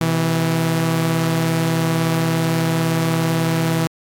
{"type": "tone pair together", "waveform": "sawtooth", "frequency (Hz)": [126.98, 163.4], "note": ["B2", "E3"], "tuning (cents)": [49, -15], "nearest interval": "major third", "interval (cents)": 436, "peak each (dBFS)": [-20, -13], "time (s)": [0.01, 3.87], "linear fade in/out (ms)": 0, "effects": ["AAC 64 kbps"]}